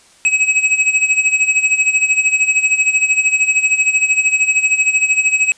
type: tone with tremolo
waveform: square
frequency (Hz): 2554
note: D#7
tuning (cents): +45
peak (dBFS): -9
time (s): 0.25-5.52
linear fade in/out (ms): 0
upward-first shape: sine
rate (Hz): 13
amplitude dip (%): 75
effects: white hiss -48 dBFS RMS until 5.57 s + resampled to 22050 Hz